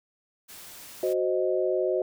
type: noise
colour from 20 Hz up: white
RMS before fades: -45 dBFS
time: 0.48-1.14 s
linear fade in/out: 20 ms
type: chord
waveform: sine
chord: C diminished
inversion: second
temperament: equal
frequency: 370 / 523.3 / 622.3 Hz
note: Gb4 / C5 / Eb5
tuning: 0 / 0 / 0 cents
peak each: -26 / -28 / -28 dBFS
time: 1.03-2.02 s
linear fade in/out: 2 ms
effects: none